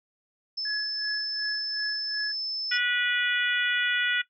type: tone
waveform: sine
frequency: 5260 Hz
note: E8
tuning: 5 cents flat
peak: -28 dBFS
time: 0.57-2.78 s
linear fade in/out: 10 ms
type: tone with tremolo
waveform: sine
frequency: 1692 Hz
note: G#6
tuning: 32 cents sharp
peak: -28 dBFS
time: 0.65-2.32 s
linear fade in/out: 5 ms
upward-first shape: sine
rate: 2.7 Hz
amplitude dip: 85%
type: harmonic tone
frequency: 488.2 Hz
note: B4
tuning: 20 cents flat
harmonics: 3 / 4 / 5 / 6 / 7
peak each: -27 / -29 / -31 / -33 / -34 dBFS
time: 2.71-4.22 s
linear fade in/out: 10 ms
effects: noise-tail reverb RT60 0.1 s tail -17 dB re dry